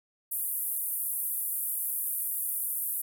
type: band-pass noise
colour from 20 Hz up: white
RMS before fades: -32 dBFS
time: 0.31-3.02 s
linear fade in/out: 10 ms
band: 9900 to 15000 Hz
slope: 48 dB/octave
effects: none